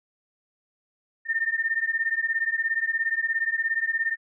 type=beating tone pair; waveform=sine; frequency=1804 / 1821 Hz; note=A6 / A#6; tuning=+43 / -41 cents; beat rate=17 Hz; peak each=-26 dBFS; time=1.25-4.17 s; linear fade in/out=50 ms; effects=none